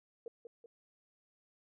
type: tone with echo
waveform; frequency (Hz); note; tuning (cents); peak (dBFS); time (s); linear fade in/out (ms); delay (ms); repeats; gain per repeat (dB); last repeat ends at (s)
sine; 466.2; A#4; 0; -40; 0.26-0.28; 2; 190; 2; -6; 0.66
effects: none